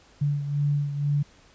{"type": "beating tone pair", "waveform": "sine", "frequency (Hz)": [144.1, 146.2], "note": ["D3", "D3"], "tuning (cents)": [-33, -7], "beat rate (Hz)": 2.1, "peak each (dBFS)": [-23, -30], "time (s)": [0.21, 1.23], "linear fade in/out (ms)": 10, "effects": ["pink hiss -56 dBFS RMS until 1.54 s", "resampled to 16000 Hz"]}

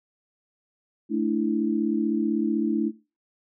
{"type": "chord", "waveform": "sine", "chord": "A suspended fourth", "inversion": "none", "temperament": "equal", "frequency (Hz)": [220, 293.7, 329.6], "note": ["A3", "D4", "E4"], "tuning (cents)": [0, 0, 0], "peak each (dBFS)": -26, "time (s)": [1.09, 2.92], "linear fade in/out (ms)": 50, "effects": ["noise-tail reverb RT60 0.3 s tail -20 dB re dry"]}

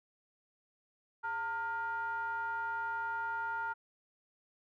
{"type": "ring-modulated tone", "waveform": "triangle", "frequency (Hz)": 249.3, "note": "B3", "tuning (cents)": 16, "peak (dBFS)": -29, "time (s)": [1.23, 3.74], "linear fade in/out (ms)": 20, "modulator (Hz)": 1160, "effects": []}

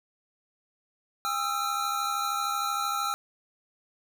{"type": "tone cluster", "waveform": "square", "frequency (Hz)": [808, 1272, 1345], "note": ["G#5", "D#6", "E6"], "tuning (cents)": [-48, 38, 34], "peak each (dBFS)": [-35, -34, -30], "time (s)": [1.25, 3.14], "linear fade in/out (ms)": 0, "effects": ["10-bit"]}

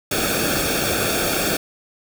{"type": "noise with comb filter", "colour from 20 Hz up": "pink", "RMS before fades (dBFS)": -21, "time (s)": [0.11, 1.57], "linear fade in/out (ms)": 5, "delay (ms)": 1, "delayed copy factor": -0.8, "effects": []}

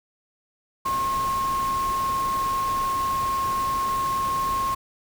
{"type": "tone in noise", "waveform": "sine", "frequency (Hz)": 1076, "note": "C6", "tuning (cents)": 48, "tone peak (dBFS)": -22, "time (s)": [0.85, 4.75], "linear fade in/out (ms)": 10, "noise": "pink", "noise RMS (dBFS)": -35, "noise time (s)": [0.85, 4.75], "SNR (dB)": 10, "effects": []}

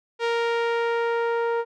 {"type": "tone with low-pass filter sweep", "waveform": "sawtooth", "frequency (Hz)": 466.2, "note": "A#4", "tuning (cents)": 0, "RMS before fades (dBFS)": -24, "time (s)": [0.19, 1.65], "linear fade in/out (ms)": 50, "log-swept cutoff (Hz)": [3700, 1200], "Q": 0.88, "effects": []}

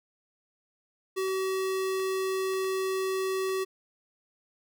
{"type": "tone", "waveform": "square", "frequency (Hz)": 380.1, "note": "F#4", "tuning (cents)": 47, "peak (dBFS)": -28, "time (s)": [1.16, 3.65], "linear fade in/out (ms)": 20}
{"type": "clicks", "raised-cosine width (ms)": 0.3, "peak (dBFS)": -33, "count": 5, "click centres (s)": [1.283, 1.999, 2.536, 2.645, 3.493]}
{"effects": []}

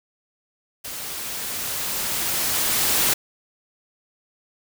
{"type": "noise with level ramp", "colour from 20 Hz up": "white", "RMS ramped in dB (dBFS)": [-33, -19], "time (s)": [0.84, 3.14], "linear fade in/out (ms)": 10, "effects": []}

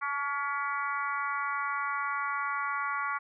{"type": "harmonic tone with a mistuned harmonic", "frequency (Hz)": 282.7, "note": "C#4", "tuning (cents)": 34, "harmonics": [3, 4, 5, 6, 7, 8], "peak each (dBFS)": [-40, -32, -35, -45, -38, -43], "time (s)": [0.01, 3.19], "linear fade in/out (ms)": 20, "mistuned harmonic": 3, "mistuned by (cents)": 23, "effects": []}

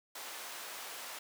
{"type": "high-pass noise", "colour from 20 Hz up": "pink", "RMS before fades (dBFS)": -45, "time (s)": [0.15, 1.19], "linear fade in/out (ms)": 5, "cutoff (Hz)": 730, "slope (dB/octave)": 12, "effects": []}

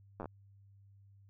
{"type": "slowing click train", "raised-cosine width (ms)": 1, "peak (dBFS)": -28, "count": 6, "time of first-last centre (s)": [0.2, 0.257], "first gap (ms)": 9, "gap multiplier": 1.12, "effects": ["added 99 Hz sine -58 dBFS peak until 1.29 s"]}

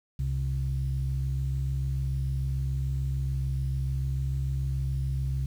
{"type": "tone pair together", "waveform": "sine", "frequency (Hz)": [66.47, 133.3], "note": ["C2", "C3"], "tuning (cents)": [28, 33], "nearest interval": "octave", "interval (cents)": 1205, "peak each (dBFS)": -28, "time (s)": [0.19, 5.46], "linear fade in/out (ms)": 5, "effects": ["tanh soft clip ceiling -20 dBFS", "9-bit"]}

